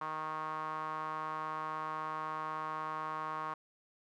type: tone with band-pass filter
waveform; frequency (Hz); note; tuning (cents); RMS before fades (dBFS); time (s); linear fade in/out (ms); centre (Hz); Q
sawtooth; 156.1; D#3; +6; -39; 0.01-3.54; 5; 1100; 5.4
effects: none